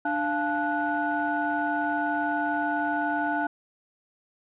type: tone cluster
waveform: sine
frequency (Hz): 296.7 / 694 / 867 / 1473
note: D4 / F5 / A5 / F#6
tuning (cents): +18 / -11 / -26 / -8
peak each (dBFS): -29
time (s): 0.05-3.47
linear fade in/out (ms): 5
effects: tanh soft clip ceiling -16 dBFS